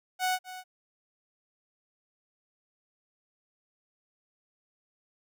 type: tone with echo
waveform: sawtooth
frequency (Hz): 740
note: F#5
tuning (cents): 0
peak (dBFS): -22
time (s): 0.19-0.39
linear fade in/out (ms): 50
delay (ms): 250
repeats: 1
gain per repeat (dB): -14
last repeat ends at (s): 0.64
effects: none